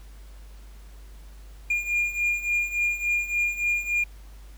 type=beating tone pair; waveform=triangle; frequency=2414 / 2417.5 Hz; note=D7 / D7; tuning=+47 / +50 cents; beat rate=3.5 Hz; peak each=-27 / -23 dBFS; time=1.7-4.04 s; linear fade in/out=5 ms; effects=added 50 Hz sine -42 dBFS peak until 4.57 s + pink hiss -56 dBFS RMS until 4.57 s